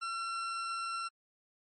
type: tone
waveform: 40% pulse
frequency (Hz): 1357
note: E6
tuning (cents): +50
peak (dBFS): -34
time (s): 0.01-1.09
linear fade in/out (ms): 20
effects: MP3 32 kbps